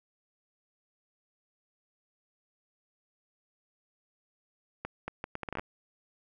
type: accelerating click train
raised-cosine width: 0.5 ms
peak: -20 dBFS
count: 11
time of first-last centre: 4.85-5.595 s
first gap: 230 ms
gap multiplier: 0.7
effects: none